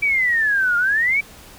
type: exponential two-way sweep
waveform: sine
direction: down then up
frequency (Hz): 2331 to 1396.9 to 2331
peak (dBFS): -15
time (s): 0.02-1.21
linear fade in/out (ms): 10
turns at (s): 0.77
effects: pink hiss -43 dBFS RMS until 1.58 s